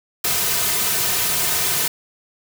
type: noise with comb filter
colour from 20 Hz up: white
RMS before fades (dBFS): -20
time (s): 0.24-1.88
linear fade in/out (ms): 5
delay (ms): 3.6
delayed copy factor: -0.75
effects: none